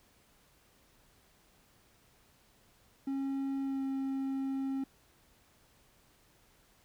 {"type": "tone with pitch glide", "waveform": "triangle", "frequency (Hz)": [272.3, 269.3], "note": ["C#4", "C#4"], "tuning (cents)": [-31, -50], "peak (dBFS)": -30, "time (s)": [3.07, 4.84], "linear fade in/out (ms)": 5, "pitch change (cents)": -19, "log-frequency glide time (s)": [3.62, 3.82], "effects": ["pink hiss -66 dBFS RMS until 6.84 s"]}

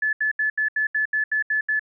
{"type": "tone bursts", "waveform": "sine", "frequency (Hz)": 1728, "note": "A6", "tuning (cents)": -32, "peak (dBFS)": -19, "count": 10, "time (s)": [0.02, 1.795], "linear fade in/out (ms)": 5, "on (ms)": 110, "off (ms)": 75, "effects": []}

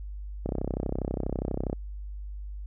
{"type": "click train", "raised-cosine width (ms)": 2, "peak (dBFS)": -16, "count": 42, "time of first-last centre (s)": [0.46, 1.729], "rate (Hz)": 32.3, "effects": ["added 50 Hz sine -35 dBFS peak until 2.66 s"]}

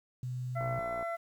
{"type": "tone", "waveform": "sine", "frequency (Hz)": 125.7, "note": "B2", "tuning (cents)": 31, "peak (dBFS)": -34, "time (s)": [0.23, 0.79], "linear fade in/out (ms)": 2}
{"type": "harmonic tone", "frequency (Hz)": 675, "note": "E5", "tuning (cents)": 41, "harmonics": [1, 2, 3], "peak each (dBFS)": [-34, -40, -44], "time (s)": [0.55, 1.17], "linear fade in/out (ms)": 20}
{"type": "click train", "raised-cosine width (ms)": 1, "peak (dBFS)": -29, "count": 26, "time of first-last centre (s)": [0.61, 1.027], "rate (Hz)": 60}
{"effects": ["10-bit"]}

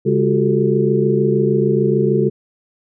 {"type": "tone cluster", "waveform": "sine", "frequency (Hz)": [138.3, 204.1, 357.9, 384.5, 438.6], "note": ["C#3", "G#3", "F4", "G4", "A4"], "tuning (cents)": [-4, -30, 42, -33, -6], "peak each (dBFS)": -19, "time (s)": [0.05, 2.3], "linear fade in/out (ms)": 20, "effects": []}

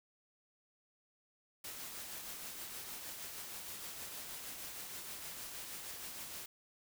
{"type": "noise with tremolo", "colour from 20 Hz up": "white", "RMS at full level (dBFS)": -45, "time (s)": [1.64, 6.46], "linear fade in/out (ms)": 5, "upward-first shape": "triangle", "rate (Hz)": 6.4, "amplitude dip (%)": 35, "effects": []}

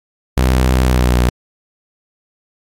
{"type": "tone with pitch glide", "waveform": "sawtooth", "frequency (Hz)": [63.6, 60.97], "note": ["C2", "B1"], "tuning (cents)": [-48, -22], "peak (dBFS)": -6, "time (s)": [0.37, 1.29], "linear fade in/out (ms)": 0, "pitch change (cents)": -74, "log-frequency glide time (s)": [0.83, 1.15], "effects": ["MP3 64 kbps"]}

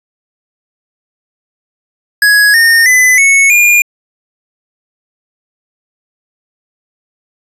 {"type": "tone with pitch steps", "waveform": "square", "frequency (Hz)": [1671, 1832.8, 2010, 2205, 2418], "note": ["G#6", "A#6", "B6", "C#7", "D7"], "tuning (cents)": [10, -30, 30, -10, 50], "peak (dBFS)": -5, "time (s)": [2.22, 3.82], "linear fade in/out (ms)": 2, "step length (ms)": 320, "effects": ["resampled to 32000 Hz"]}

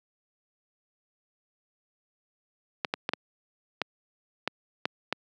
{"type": "clicks", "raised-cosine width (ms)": 0.3, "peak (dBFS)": -10, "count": 8, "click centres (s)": [2.848, 2.939, 3.091, 3.135, 3.817, 4.476, 4.855, 5.126], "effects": ["high-pass 200 Hz 12 dB/octave"]}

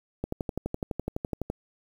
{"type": "click train", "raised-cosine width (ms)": 2, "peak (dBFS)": -16, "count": 16, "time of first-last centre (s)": [0.24, 1.501], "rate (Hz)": 11.9, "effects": ["8-bit"]}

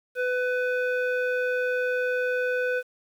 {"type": "tone with low-pass filter", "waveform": "square", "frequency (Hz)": 500, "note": "B4", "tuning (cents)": 21, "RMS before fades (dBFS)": -26, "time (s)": [0.15, 2.83], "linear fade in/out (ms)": 50, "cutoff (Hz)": 1900, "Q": 3.3, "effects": ["9-bit"]}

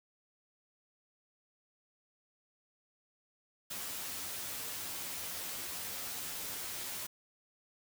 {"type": "noise with comb filter", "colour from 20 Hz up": "white", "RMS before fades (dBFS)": -41, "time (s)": [3.7, 7.07], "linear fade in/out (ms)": 10, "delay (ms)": 11, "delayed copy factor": 0.6, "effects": []}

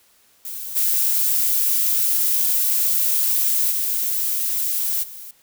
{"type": "noise with level steps", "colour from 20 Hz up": "violet", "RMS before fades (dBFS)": [-31, -19, -22, -37], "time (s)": [0.45, 5.31], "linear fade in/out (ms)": 2, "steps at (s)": [0.75, 3.7, 5.02], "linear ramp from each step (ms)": 20, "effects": ["white hiss -57 dBFS RMS until 5.42 s"]}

